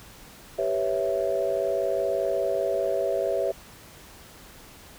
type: chord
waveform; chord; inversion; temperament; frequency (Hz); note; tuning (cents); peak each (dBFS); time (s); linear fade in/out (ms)
sine; C# half-diminished seventh; second; equal; 392 / 493.9 / 554.4 / 659.3; G4 / B4 / C#5 / E5; 0 / 0 / 0 / 0; -29 / -30 / -27 / -27; 0.58-3.52; 10
effects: tanh soft clip ceiling -13 dBFS + pink hiss -48 dBFS RMS until 4.98 s